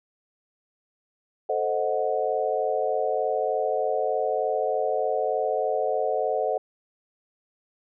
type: chord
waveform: sine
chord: A diminished seventh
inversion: none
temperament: equal with one note detuned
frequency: 440 / 523.3 / 622.3 / 735.7 Hz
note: A4 / C5 / Eb5 / Gb5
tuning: 0 / 0 / 0 / -10 cents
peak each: -28 dBFS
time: 1.49-6.58 s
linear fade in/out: 5 ms
effects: none